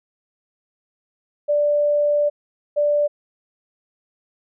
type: tone pair in turn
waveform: sine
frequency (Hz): 587.3 / 587.3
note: D5 / D5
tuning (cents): 0 / 0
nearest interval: unison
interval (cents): 0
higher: neither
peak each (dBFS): -15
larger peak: neither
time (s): 1.48-2.3 / 2.76-3.08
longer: first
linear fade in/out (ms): 20
effects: none